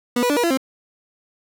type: tone with pitch steps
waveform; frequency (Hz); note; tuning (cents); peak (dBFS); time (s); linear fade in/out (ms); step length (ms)
30% pulse; 243.3 / 489.5 / 291 / 481.4 / 339.1 / 264.3; B3 / B4 / D4 / B4 / E4 / C4; -26 / -15 / -16 / -44 / +49 / +18; -14; 0.16-0.574; 5; 69
effects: none